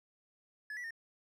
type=tone with pitch steps; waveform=triangle; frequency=1710 / 1953 / 1828 Hz; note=A6 / B6 / A#6; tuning=-50 / -20 / -34 cents; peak=-38 dBFS; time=0.7-0.907 s; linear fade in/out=2 ms; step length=69 ms; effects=none